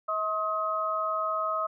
sine tone cluster, 640 / 1071 / 1267 Hz, D#5 / C6 / D#6, +49 / +40 / +31 cents, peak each -32 / -35 / -28 dBFS, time 0.08-1.67 s, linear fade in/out 10 ms, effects none

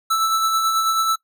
square tone with tremolo, 1318.5 Hz, E6, in tune, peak -16 dBFS, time 0.1-1.16 s, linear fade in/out 10 ms, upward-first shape sine, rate 9.2 Hz, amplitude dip 35%, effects noise-tail reverb RT60 0.1 s tail -21 dB re dry

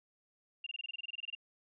sine tone bursts, 2794 Hz, F7, in tune, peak -38 dBFS, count 15, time 0.64-1.351 s, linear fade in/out 5 ms, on 25 ms, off 24 ms, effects none

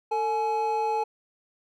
triangle tone pair together, 448.7 / 847 Hz, A4 / G#5, +34 / +34 cents, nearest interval major seventh, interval 1100 cents, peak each -27 / -23 dBFS, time 0.11-1.04 s, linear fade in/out 10 ms, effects none

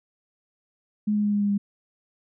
sine tone with pitch steps, 210.1 / 208.4 / 206.7 / 205.1 / 203.4 / 201.8 Hz, G#3 / G#3 / G#3 / G#3 / G#3 / G#3, +20 / +6 / -8 / -21 / -36 / -49 cents, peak -20 dBFS, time 1.07-1.58 s, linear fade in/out 10 ms, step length 85 ms, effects none

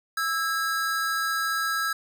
square tone pair together, 1318.5 / 1633.4 Hz, E6 / G#6, 0 / -29 cents, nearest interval major third, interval 371 cents, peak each -28 dBFS, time 0.17-1.93 s, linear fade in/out 5 ms, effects none

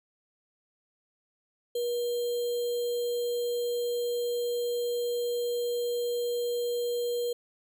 sine tone with sample-and-hold, 480 Hz, B4, 49 cents flat, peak -27 dBFS, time 1.75-7.33 s, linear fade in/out 5 ms, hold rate 3675 Hz, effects none

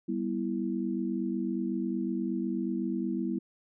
sine chord, E minor, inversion first, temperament equal with one note detuned, 196 / 244.2 / 329.6 Hz, G3 / B3 / E4, 0 / -19 / 0 cents, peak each -33 dBFS, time 0.08-3.39 s, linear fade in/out 10 ms, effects none

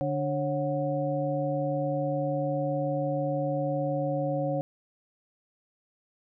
harmonic tone with a mistuned harmonic, 146.83 Hz, D3, in tune, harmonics 1 / 2 / 4 / 5, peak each -31 / -33 / -29 / -35 dBFS, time 0.01-4.61 s, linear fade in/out 0 ms, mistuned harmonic 4, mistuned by -120 cents, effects none

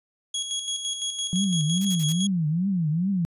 25% pulse tone with tremolo, 3322 Hz, G#7, in tune, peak -22 dBFS, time 0.34-2.27 s, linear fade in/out 5 ms, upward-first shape square, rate 5.9 Hz, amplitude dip 50%
sine tone with vibrato, 173.1 Hz, F3, 15 cents flat, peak -21 dBFS, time 1.33-3.25 s, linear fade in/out 0 ms, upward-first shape triangle, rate 2.4 Hz, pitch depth 280 cents each way
blue noise bursts, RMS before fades -35 dBFS, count 4, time 1.81-2.125 s, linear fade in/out 0 ms, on 39 ms, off 53 ms
effects resampled to 32000 Hz

